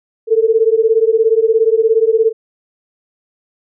sine beating tone pair, 439.1 / 456.1 Hz, A4 / A#4, -4 / -38 cents, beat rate 17 Hz, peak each -12 dBFS, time 0.27-2.33 s, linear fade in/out 50 ms, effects none

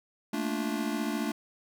square chord, Bb major seventh, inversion third, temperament just, 218.5 / 233.1 / 291.4 / 349.6 Hz, A3 / Bb3 / D4 / F4, -12 / 0 / -13 / +2 cents, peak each -34 / -38 / -34 / -39 dBFS, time 0.33-1.32 s, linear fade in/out 5 ms, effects none

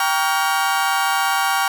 35% pulse chord, G half-diminished seventh, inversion none, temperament just, 784 / 940.8 / 1128.9 / 1411.2 Hz, G5 / Bb5 / Db6 / F6, 0 / +16 / +31 / +18 cents, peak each -19 / -23 / -21 / -21 dBFS, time 0-1.68 s, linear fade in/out 2 ms, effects 8-bit

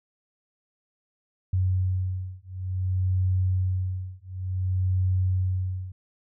sine beating tone pair, 92.5 / 93.06 Hz, F#2 / F#2, 0 / +10 cents, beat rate 0.56 Hz, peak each -26 dBFS, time 1.53-5.92 s, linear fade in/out 5 ms, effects none

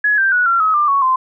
sine tone with pitch steps, 1685 / 1572.2 / 1466.9 / 1368.6 / 1277 / 1191.5 / 1111.7 / 1037.2 Hz, G#6 / G6 / F#6 / F6 / D#6 / D6 / C#6 / C6, +25 / +5 / -15 / -35 / +45 / +25 / +5 / -15 cents, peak -11 dBFS, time 0.04-1.16 s, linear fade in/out 5 ms, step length 140 ms, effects none

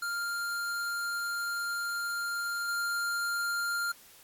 square tone with level steps, 1396.9 Hz, F6, in tune, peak -32 / -30 dBFS, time 0.02-3.92 s, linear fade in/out 5 ms, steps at 2.68 s, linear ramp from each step 5 ms, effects white hiss -56 dBFS RMS until 4.23 s + AAC 64 kbps

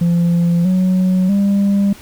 sine tone with pitch steps, 171.7 / 185.09 / 199.52 Hz, F3 / F#3 / G3, -29 / +1 / +31 cents, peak -8 dBFS, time 0.01-1.93 s, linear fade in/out 5 ms, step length 640 ms, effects tanh soft clip ceiling -10 dBFS + pink hiss -40 dBFS RMS until 2.01 s

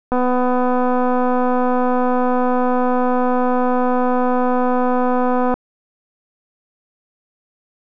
click train, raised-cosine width 1 ms, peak -6 dBFS, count 1356, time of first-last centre 0.12-5.54 s, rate 250 Hz, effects none

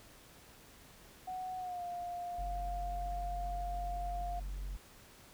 sine tone with pitch glide, 741 to 703.5 Hz, F#5 to F5, +2 to +12 cents, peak -38 dBFS, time 1.27-4.4 s, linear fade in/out 10 ms, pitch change -90 cents, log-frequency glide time 1.58-1.83 s
triangle tone, 46.7 Hz, F#1, 17 cents sharp, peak -36 dBFS, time 2.38-4.77 s, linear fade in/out 10 ms
effects pink hiss -58 dBFS RMS until 5.33 s

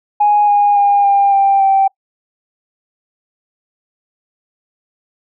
sine tone with pitch steps, 830 / 819.5 / 809.2 / 799 / 788.9 / 778.9 Hz, G#5 / G#5 / G#5 / G5 / G5 / G5, -1 / -23 / -45 / +33 / +11 / -11 cents, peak -7 dBFS, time 0.2-1.88 s, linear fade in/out 10 ms, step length 280 ms, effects noise-tail reverb RT60 0.1 s tail -26 dB re dry + tanh soft clip ceiling -3 dBFS

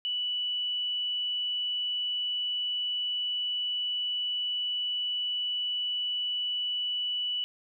sine tone, 2960 Hz, F#7, in tune, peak -28 dBFS, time 0.05-7.44 s, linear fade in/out 0 ms, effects none

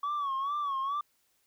sine tone with vibrato, 1124 Hz, C#6, 24 cents sharp, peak -27 dBFS, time 0.03-1.01 s, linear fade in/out 5 ms, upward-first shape sine, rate 2.3 Hz, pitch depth 93 cents each way, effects tanh soft clip ceiling -28 dBFS + white hiss -72 dBFS RMS until 1.46 s

